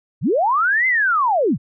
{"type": "linear two-way sweep", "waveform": "sine", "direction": "up then down", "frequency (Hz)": [85.4, 2093, 85.4], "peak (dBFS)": -14, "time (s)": [0.21, 1.58], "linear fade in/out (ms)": 50, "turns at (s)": 0.87, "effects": []}